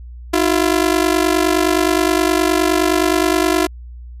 sawtooth ring-modulated tone, 340 Hz, F4, 46 cents flat, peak -6 dBFS, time 0.33-3.67 s, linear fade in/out 10 ms, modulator 24.8 Hz, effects added 60 Hz sine -31 dBFS peak until 4.2 s + resampled to 32000 Hz

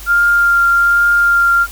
sine tone with vibrato, 1396.9 Hz, F6, in tune, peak -8 dBFS, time 0.06-1.67 s, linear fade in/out 50 ms, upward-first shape triangle, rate 1.2 Hz, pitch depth 12 cents each way, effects added 50 Hz sine -31 dBFS peak until 1.71 s + white hiss -34 dBFS RMS until 1.71 s

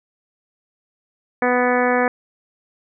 harmonic tone, 247.8 Hz, B3, 6 cents sharp, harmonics 1 / 2 / 3 / 4 / 5 / 6 / 7 / 8 / 9, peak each -22 / -19 / -22 / -26 / -27 / -28 / -24 / -30 / -30 dBFS, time 1.42-2.08 s, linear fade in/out 2 ms, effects none

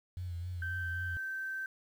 sine tone with vibrato, 88 Hz, F2, 14 cents sharp, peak -36 dBFS, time 0.17-1.17 s, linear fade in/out 0 ms, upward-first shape sine, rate 3.8 Hz, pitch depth 52 cents each way
sine tone, 1553 Hz, G6, 17 cents flat, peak -35 dBFS, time 0.62-1.66 s, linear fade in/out 2 ms
effects tanh soft clip ceiling -27 dBFS + 10-bit

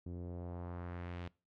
sawtooth tone with low-pass filter sweep, 87.7 Hz, F2, 8 cents sharp, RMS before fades -44 dBFS, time 0.06-1.28 s, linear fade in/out 5 ms, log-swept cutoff 320 to 3300 Hz, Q 1.3, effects noise-tail reverb RT60 0.3 s tail -22 dB re dry

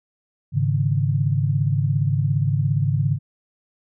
sine chord, Ab suspended fourth, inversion none, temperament just, 103.83 / 138.43 / 155.74 Hz, Ab2 / Db3 / Eb3, 0 / -2 / +2 cents, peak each -22 / -20 / -24 dBFS, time 0.52-3.19 s, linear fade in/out 50 ms, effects none

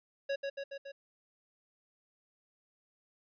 square tone with echo, 554.4 Hz, C#5, in tune, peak -32 dBFS, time 0.29-0.36 s, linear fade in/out 10 ms, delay 140 ms, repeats 4, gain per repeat -3 dB, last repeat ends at 0.92 s, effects resampled to 11025 Hz

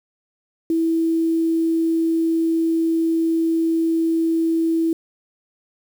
sine tone with quantisation, 327.8 Hz, E4, 10 cents flat, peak -16 dBFS, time 0.7-4.93 s, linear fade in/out 2 ms, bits 7, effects none

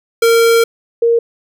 square / sine tone pair in turn, 460.8 / 465.9 Hz, A#4 / A#4, -20 / -1 cents, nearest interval unison, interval 19 cents, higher second, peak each -8 dBFS, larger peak neither, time 0.22-0.64 / 1.02-1.19 s, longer first, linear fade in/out 5 ms, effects none

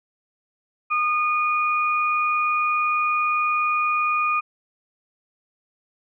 sine tone pair together, 1224.4 / 2453 Hz, D#6 / D#7, -28 / -25 cents, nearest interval octave, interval 1203 cents, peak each -20 / -24 dBFS, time 0.9-4.41 s, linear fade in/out 20 ms, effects none

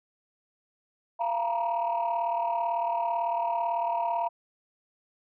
sine tone cluster, 687 / 915 / 953 Hz, F5 / A#5 / A#5, -29 / -32 / +38 cents, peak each -28 / -31 / -28 dBFS, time 1.19-4.29 s, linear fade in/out 20 ms, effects tanh soft clip ceiling -20 dBFS

